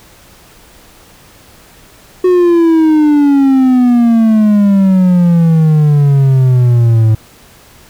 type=exponential sweep; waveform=triangle; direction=down; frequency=368 to 108.6 Hz; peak=-3 dBFS; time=2.24-7.15 s; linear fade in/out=5 ms; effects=pink hiss -41 dBFS RMS until 7.89 s